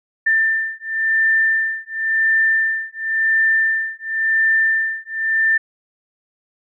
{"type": "beating tone pair", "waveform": "sine", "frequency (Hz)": [1786, 1786.94], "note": ["A6", "A6"], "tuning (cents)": [25, 26], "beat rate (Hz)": 0.94, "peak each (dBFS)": -18, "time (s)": [0.26, 5.58], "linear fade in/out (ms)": 10, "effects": []}